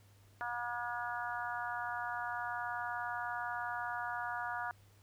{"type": "harmonic tone", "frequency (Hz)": 240.3, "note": "B3", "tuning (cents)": -47, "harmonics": [3, 4, 5, 6, 7], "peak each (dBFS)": [-42, -42, -45, -41, -46], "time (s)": [0.41, 4.71], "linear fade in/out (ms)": 0, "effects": ["added 100 Hz sine -61 dBFS peak until 5.02 s", "pink hiss -68 dBFS RMS until 5.02 s"]}